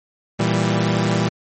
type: chord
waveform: sawtooth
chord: E diminished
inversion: second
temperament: equal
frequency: 116.54 / 164.81 / 196 Hz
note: Bb2 / E3 / G3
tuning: 0 / 0 / 0 cents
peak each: -17 dBFS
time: 0.39-1.29 s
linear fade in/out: 10 ms
effects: MP3 32 kbps